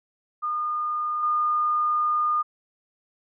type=tone with level steps; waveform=sine; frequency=1218 Hz; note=D#6; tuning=37 cents flat; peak=-24 / -20 dBFS; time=0.42-2.43 s; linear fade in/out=20 ms; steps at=1.23 s; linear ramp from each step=2 ms; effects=none